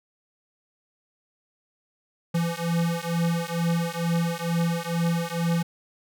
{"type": "beating tone pair", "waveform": "square", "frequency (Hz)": [167.7, 169.9], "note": ["E3", "F3"], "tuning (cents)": [30, -47], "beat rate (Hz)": 2.2, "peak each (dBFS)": -27, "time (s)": [2.34, 5.63], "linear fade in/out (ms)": 10, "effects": []}